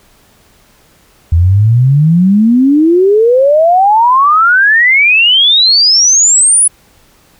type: exponential sweep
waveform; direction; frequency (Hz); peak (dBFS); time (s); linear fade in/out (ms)
sine; up; 80.3 to 10290; -4; 1.32-6.68; 5
effects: pink hiss -47 dBFS RMS until 7.39 s